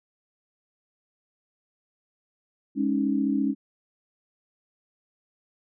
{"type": "chord", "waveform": "sine", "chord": "Ab suspended fourth", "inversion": "none", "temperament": "just", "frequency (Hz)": [207.7, 276.9, 311.5], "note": ["Ab3", "Db4", "Eb4"], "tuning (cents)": [0, -2, 2], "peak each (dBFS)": [-27, -24, -29], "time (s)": [2.75, 3.55], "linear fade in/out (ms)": 50, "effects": []}